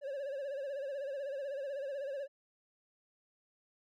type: tone with vibrato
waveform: triangle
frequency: 554.4 Hz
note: C#5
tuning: in tune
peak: -35 dBFS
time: 0.01-2.28 s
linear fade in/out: 50 ms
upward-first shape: sine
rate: 16 Hz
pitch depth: 88 cents each way
effects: none

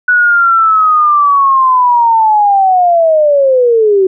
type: linear sweep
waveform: sine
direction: down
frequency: 1480 to 370 Hz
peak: -5 dBFS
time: 0.08-4.07 s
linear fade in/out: 5 ms
effects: none

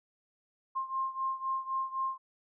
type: beating tone pair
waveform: sine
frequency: 1059 / 1062.9 Hz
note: C6 / C6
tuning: +21 / +27 cents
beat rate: 3.9 Hz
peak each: -33 / -36 dBFS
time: 0.75-2.18 s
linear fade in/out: 20 ms
effects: none

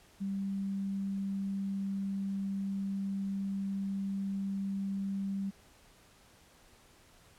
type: tone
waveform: sine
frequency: 196 Hz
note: G3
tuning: in tune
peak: -32 dBFS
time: 0.2-5.51 s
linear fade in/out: 20 ms
effects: pink hiss -61 dBFS RMS until 7.38 s + low-pass 12000 Hz 12 dB/octave

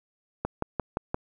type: click train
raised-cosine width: 1 ms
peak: -13 dBFS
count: 5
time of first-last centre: 0.45-1.144 s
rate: 5.76 Hz
effects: 9-bit

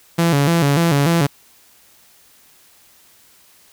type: tone with vibrato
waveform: sawtooth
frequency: 154.5 Hz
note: D#3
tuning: 12 cents flat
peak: -9 dBFS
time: 0.18-1.27 s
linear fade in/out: 10 ms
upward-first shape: square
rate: 3.4 Hz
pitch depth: 150 cents each way
effects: white hiss -51 dBFS RMS until 3.72 s

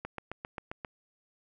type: click train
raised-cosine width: 0.5 ms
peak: -22 dBFS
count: 7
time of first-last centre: 0.05-0.848 s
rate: 7.52 Hz
effects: none

